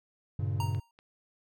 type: chord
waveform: triangle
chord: G diminished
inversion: none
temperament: just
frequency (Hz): 98 / 117.6 / 141.12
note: G2 / Bb2 / Db3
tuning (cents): 0 / +16 / +31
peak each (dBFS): -29 / -32 / -33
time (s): 0.39-0.8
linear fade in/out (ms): 5
type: tone with exponential decay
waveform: square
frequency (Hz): 931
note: A#5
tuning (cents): -2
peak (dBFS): -32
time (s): 0.6-0.91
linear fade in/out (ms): 2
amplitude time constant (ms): 67
type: clicks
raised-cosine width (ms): 0.3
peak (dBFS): -32 / -39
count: 2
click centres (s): 0.748 / 0.989
effects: none